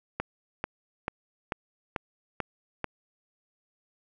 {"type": "click train", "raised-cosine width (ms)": 0.5, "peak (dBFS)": -14, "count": 7, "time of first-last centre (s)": [0.2, 2.843], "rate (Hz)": 2.27, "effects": []}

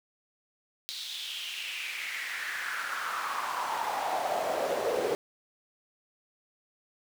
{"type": "noise with high-pass filter sweep", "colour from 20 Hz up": "brown", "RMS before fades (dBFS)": -33, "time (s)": [0.89, 5.15], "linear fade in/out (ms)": 0, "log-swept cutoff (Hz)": [4000, 450], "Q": 4.5, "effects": []}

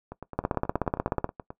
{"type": "two click trains", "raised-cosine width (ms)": 1, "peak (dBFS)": [-23, -10], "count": [14, 15], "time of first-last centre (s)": [[0.12, 1.504], [0.39, 1.244]], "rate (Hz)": [9.39, 16.4], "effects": ["noise-tail reverb RT60 0.1 s tail -19 dB re dry"]}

